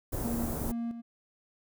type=band-stop noise; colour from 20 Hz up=pink; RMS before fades=-34 dBFS; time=0.12-0.72 s; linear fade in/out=10 ms; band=750 to 12000 Hz; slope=12 dB/octave
type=tone with tremolo; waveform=triangle; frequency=233.3 Hz; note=A#3; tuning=2 cents sharp; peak=-29 dBFS; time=0.23-1.02 s; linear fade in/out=20 ms; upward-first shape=square; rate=2.2 Hz; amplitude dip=60%
effects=none